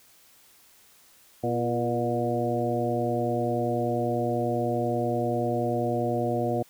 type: harmonic tone with a mistuned harmonic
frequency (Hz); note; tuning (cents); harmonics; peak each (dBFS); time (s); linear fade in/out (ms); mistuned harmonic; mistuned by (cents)
120; B2; -49; 1 / 2 / 3 / 4 / 5 / 6; -31 / -31 / -31 / -31 / -31 / -31; 1.43-6.63; 10; 3; -50
effects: white hiss -57 dBFS RMS until 6.69 s